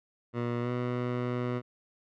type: tone with pitch glide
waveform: 15% pulse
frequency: 120 to 123.23 Hz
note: B2 to B2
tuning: -49 to -3 cents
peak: -23 dBFS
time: 0.33-1.62 s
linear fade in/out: 50 ms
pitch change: +46 cents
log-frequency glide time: 0.61-0.7 s
effects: low-pass 2000 Hz 12 dB/octave